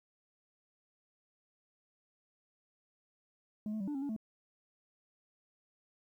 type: tone with pitch steps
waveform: sine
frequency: 212.2 / 217.4 / 194.2 / 293.8 / 271.1 / 284.7 / 218.6 Hz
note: G#3 / A3 / G3 / D4 / C#4 / C#4 / A3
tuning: +38 / -21 / -16 / +1 / -38 / +46 / -11 cents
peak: -32 dBFS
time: 3.66-4.164 s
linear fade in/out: 2 ms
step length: 72 ms
effects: tanh soft clip ceiling -34 dBFS + 12-bit